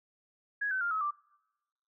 sine tone with pitch steps, 1664 / 1525.9 / 1399.3 / 1283.1 / 1176.6 Hz, G#6 / G6 / F6 / E6 / D6, +3 / -47 / +3 / -47 / +3 cents, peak -29 dBFS, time 0.61-1.11 s, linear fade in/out 10 ms, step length 100 ms, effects noise-tail reverb RT60 1.0 s tail -26 dB re dry

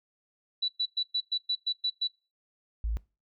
sine tone bursts, 3951 Hz, B7, in tune, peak -25 dBFS, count 9, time 0.62-2.076 s, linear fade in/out 10 ms, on 64 ms, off 110 ms
sine tone, 55 Hz, A1, in tune, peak -27 dBFS, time 2.84-2.97 s, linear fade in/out 0 ms
effects noise-tail reverb RT60 0.3 s tail -22 dB re dry

